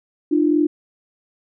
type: tone pair together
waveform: sine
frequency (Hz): 301.1 / 343.7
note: D4 / F4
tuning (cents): +43 / -28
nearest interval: major second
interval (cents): 229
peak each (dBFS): -15 / -19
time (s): 0.31-0.67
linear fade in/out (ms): 10
effects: none